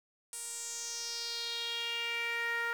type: tone with band-pass filter sweep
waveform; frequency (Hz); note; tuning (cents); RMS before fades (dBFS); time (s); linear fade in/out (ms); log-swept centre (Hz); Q
sawtooth; 467.6; A#4; +5; -37; 0.33-2.73; 0; 9300 to 1600; 4
effects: 9-bit